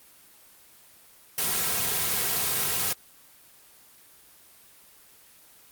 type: noise with comb filter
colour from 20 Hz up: white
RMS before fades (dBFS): -26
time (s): 1.38-2.93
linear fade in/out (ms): 2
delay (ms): 3.4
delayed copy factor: -0.65
effects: white hiss -54 dBFS RMS until 5.71 s + Opus 24 kbps